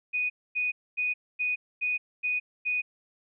sine tone bursts, 2481 Hz, D#7, 6 cents flat, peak -25 dBFS, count 7, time 0.13-2.82 s, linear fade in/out 20 ms, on 170 ms, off 250 ms, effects none

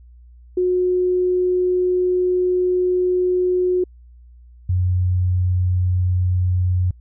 sine tone pair in turn, 363.3 / 90.83 Hz, F#4 / F#2, -32 / -32 cents, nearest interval 2 octaves, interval 2400 cents, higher first, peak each -15 dBFS, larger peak neither, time 0.57-3.84 / 4.69-6.91 s, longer first, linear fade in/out 5 ms, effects added 60 Hz sine -42 dBFS peak until 7 s

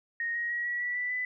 sine tone with pitch steps, 1863 / 1884.6 / 1906.5 / 1928.7 / 1951.1 / 1973.8 / 1996.7 Hz, A#6 / A#6 / A#6 / B6 / B6 / B6 / B6, -2 / +18 / +38 / -42 / -22 / -2 / +18 cents, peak -29 dBFS, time 0.2-1.25 s, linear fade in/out 2 ms, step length 150 ms, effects none

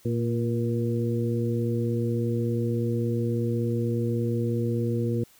harmonic tone with a mistuned harmonic, 116.54 Hz, A#2, in tune, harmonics 1 / 2 / 3 / 4, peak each -26 / -29 / -31 / -32 dBFS, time 0.05-5.24 s, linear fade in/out 5 ms, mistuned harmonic 4, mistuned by +32 cents, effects white hiss -57 dBFS RMS until 5.39 s

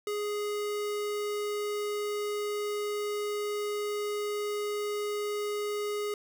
square tone, 415.3 Hz, G#4, in tune, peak -31 dBFS, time 0.07-6.14 s, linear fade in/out 2 ms, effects none

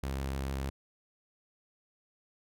sawtooth tone with vibrato, 67.5 Hz, C#2, 45 cents flat, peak -29 dBFS, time 0.03-0.7 s, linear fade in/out 5 ms, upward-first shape sine, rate 6.8 Hz, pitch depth 12 cents each way, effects none

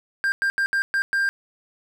triangle tone bursts at uneven times, 1592 Hz, G6, 26 cents sharp, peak -17 dBFS, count 6, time 0.24-0.32 / 0.42-0.5 / 0.58-0.66 / 0.73-0.82 / 0.94-1.02 / 1.13-1.29 s, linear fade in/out 0 ms, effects none

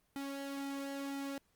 sawtooth tone with flanger, 277.2 Hz, C#4, in tune, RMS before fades -41 dBFS, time 0.16-1.38 s, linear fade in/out 0 ms, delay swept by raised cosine 1.8 to 2.8 ms, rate 2 Hz, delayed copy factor -0.5, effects pink hiss -75 dBFS RMS until 1.55 s + Opus 32 kbps

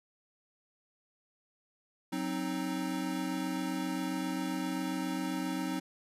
square chord, C diminished, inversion second, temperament equal with one note detuned, 185 / 263.6 / 311.1 Hz, Gb3 / C4 / Eb4, 0 / +13 / 0 cents, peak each -39 / -37 / -37 dBFS, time 2.12-5.8 s, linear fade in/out 10 ms, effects resampled to 32000 Hz + 11-bit

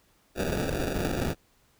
violet noise with sample-and-hold, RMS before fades -29 dBFS, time 0.35-1.35 s, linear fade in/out 50 ms, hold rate 1050 Hz, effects pink hiss -65 dBFS RMS until 1.79 s

